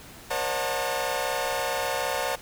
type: tone cluster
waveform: sawtooth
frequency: 478.1 / 542 / 607 / 731 / 892 Hz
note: A#4 / C#5 / D#5 / F#5 / A5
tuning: +44 / -39 / -43 / -21 / +23 cents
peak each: -31 / -27 / -30 / -29 / -28 dBFS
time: 0.3-2.36 s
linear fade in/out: 10 ms
effects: pink hiss -46 dBFS RMS until 2.41 s